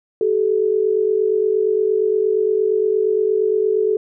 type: tone pair together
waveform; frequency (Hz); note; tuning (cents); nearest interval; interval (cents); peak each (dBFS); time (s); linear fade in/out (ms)
sine; 383.4 / 432; G4 / A4; -38 / -32; major second; 206; -19 / -16; 0.21-3.97; 2
effects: none